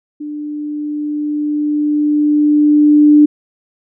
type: tone with level ramp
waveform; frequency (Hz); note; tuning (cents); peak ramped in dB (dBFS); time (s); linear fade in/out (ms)
sine; 297.4; D4; +22; -22 to -3; 0.2-3.26; 10
effects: none